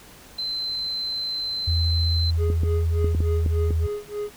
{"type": "tone", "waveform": "sine", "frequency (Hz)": 4077, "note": "C8", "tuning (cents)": -46, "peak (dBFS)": -25, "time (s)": [0.38, 2.31], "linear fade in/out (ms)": 10}
{"type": "tone with pitch glide", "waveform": "sine", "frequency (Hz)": [82.41, 80.53], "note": ["E2", "E2"], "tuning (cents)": [0, -40], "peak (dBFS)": -19, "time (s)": [1.67, 3.87], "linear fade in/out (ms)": 10, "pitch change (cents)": -40, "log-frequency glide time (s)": [2.92, 3.35]}
{"type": "tone with tremolo", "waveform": "triangle", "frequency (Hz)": 415.3, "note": "G#4", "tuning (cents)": 0, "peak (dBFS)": -23, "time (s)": [2.37, 4.31], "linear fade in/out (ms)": 50, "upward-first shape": "sine", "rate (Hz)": 3.4, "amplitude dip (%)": 95}
{"type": "clicks", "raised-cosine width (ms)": 3, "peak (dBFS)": -15, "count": 7, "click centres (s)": [2.501, 2.634, 3.045, 3.149, 3.205, 3.462, 3.707]}
{"effects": ["pink hiss -47 dBFS RMS until 4.36 s"]}